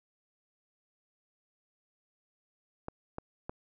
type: clicks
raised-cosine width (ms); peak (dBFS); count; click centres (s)
1; -23; 3; 2.884 / 3.184 / 3.495
effects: none